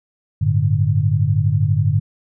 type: chord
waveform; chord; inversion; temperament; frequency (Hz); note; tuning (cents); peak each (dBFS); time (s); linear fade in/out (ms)
sine; G suspended second; none; just; 98 / 110.25 / 147; G2 / A2 / D3; 0 / +4 / +2; -18; 0.41-2; 10
effects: none